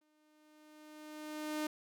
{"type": "tone with exponential growth", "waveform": "sawtooth", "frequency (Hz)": 304.9, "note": "D#4", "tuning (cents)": -35, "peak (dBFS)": -30, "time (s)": [0.01, 1.67], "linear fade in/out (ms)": 5, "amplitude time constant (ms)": 360, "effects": []}